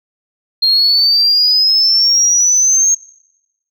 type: exponential sweep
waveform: sine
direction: up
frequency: 4200 to 6500 Hz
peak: -7 dBFS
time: 0.62-2.95 s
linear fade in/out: 10 ms
effects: noise-tail reverb RT60 0.9 s tail -24 dB re dry + tanh soft clip ceiling -4 dBFS